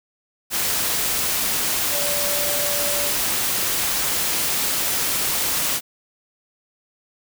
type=tone in noise; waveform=sine; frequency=580 Hz; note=D5; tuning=22 cents flat; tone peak=-28 dBFS; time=1.9-3.12 s; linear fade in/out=50 ms; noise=white; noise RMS=-22 dBFS; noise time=0.5-5.81 s; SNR=-9 dB; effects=none